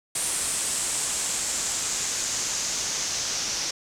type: noise with low-pass filter sweep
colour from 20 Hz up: white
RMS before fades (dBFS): -28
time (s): 0.15-3.71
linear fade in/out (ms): 5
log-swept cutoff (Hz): 8900 to 5800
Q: 3.4
effects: none